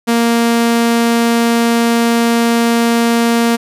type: tone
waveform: sawtooth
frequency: 233.1 Hz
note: A#3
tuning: in tune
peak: -6 dBFS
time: 0.07-3.57 s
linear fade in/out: 20 ms
effects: resampled to 32000 Hz